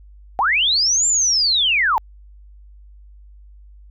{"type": "linear two-way sweep", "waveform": "sine", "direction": "up then down", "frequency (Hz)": [715, 7370, 813], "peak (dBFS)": -14, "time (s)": [0.39, 1.98], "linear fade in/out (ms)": 0, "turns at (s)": 1.07, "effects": ["added 50 Hz sine -41 dBFS peak until 3.9 s"]}